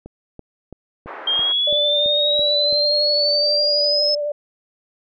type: click train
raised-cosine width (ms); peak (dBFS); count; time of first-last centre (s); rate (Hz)
2; -22; 9; 0.06-2.727; 3
type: band-pass noise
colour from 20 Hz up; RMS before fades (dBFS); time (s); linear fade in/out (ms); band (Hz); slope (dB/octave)
white; -34; 1.06-1.53; 20; 370 to 1600; 24
type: exponential sweep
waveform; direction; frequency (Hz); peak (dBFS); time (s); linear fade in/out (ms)
sine; up; 3190 to 5230; -16; 1.27-4.15; 5
type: tone with vibrato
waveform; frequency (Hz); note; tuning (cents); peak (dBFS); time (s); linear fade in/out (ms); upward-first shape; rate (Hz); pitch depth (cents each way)
sine; 587.3; D5; 0; -20; 1.67-4.32; 5; sine; 12; 20
effects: none